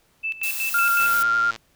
sine tone with tremolo, 2638 Hz, E7, 1 cent sharp, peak -23 dBFS, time 0.23-1.14 s, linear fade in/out 20 ms, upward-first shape square, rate 5.4 Hz, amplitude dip 80%
blue noise, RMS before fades -29 dBFS, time 0.43-1.23 s, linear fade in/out 5 ms
sine tone with vibrato, 1393 Hz, F6, 5 cents flat, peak -17 dBFS, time 0.74-1.51 s, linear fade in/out 5 ms, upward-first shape sine, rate 10 Hz, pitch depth 15 cents each way
click train, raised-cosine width 0.2 ms, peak -18 dBFS, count 65, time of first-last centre 1-1.561 s, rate 114 Hz
effects pink hiss -62 dBFS RMS until 1.75 s

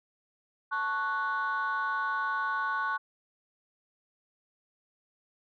sine chord, F# minor, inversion first, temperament equal, 880 / 1108.7 / 1480 Hz, A5 / C#6 / F#6, 0 / 0 / 0 cents, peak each -35 / -30 / -30 dBFS, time 0.71-2.98 s, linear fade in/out 20 ms, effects tanh soft clip ceiling -23 dBFS

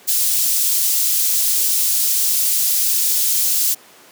white high-pass noise, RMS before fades -17 dBFS, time 0.07-3.75 s, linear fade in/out 20 ms, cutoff 5100 Hz, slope 12 dB/octave, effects pink hiss -45 dBFS RMS until 4.11 s + high-pass 300 Hz 12 dB/octave

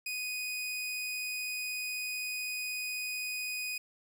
sawtooth tone, 2489 Hz, D#7, in tune, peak -31 dBFS, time 0.06-3.78 s, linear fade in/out 5 ms, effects none

